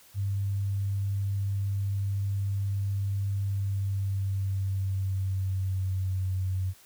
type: tone with pitch glide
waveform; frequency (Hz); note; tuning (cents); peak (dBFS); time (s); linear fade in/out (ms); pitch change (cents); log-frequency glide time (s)
sine; 99.1 to 93.7; G2 to F#2; +19 to +22; -26; 0.14-6.74; 50; -97; 3.43-6.3
effects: white hiss -56 dBFS RMS until 6.85 s